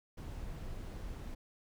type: noise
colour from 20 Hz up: brown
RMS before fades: -43 dBFS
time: 0.17-1.35 s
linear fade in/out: 10 ms
effects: none